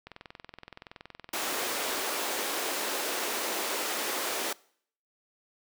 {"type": "click train", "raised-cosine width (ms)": 0.3, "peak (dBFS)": -27, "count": 42, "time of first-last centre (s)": [0.07, 1.995], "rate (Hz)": 21.3}
{"type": "high-pass noise", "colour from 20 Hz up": "pink", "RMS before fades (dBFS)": -32, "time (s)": [1.33, 4.53], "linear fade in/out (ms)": 5, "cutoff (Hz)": 320, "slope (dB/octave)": 24}
{"effects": ["noise-tail reverb RT60 0.6 s tail -23 dB re dry"]}